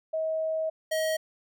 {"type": "tone pair in turn", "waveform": ["sine", "square"], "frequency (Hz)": [637, 633.3], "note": ["D#5", "D#5"], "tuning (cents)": [41, 30], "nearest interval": "unison", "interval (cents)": 11, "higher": "first", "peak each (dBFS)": -26, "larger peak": "neither", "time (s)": [[0.13, 0.7], [0.91, 1.17]], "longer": "first", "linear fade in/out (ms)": 10, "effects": []}